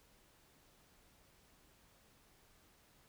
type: silence
effects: pink hiss -68 dBFS RMS until 3.08 s